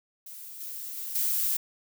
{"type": "noise with level steps", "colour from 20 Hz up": "violet", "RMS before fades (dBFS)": [-43, -38, -36, -27], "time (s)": [0.26, 1.57], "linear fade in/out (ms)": 5, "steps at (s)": [0.6, 0.97, 1.15], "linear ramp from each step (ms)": 5, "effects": []}